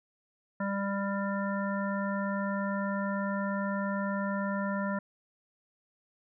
harmonic tone, 198.4 Hz, G3, 21 cents sharp, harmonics 1 / 3 / 5 / 7 / 9, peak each -31 / -36 / -38 / -39 / -41 dBFS, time 0.6-4.99 s, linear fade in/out 5 ms, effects none

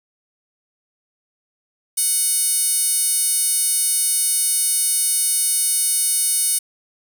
10% pulse tone with high-pass filter, 740 Hz, F#5, in tune, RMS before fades -19 dBFS, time 1.97-6.59 s, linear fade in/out 10 ms, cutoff 8100 Hz, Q 4.8, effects none

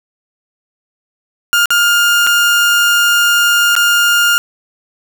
30% pulse tone with dropouts, 1411 Hz, F6, 17 cents sharp, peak -6 dBFS, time 1.53-4.38 s, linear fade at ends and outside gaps 0 ms, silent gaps 1.657-1.705 / 2.267-2.271 / 3.753-3.764 s, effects 8-bit

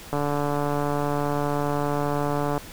click train, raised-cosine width 1 ms, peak -12 dBFS, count 356, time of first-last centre 0.13-2.578 s, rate 145 Hz, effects pink hiss -42 dBFS RMS until 2.72 s

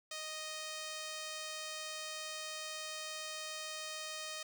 5% pulse tone, 622.3 Hz, D#5, in tune, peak -30 dBFS, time 0.11-4.43 s, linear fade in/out 5 ms, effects none

